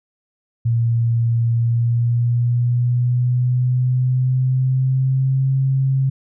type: tone with pitch glide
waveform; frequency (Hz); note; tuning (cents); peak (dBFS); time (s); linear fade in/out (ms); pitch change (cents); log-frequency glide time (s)
sine; 116.54 to 133.87; A#2 to C3; 0 to +40; -14; 0.65-6.1; 10; +240; 1.54-5.51
effects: none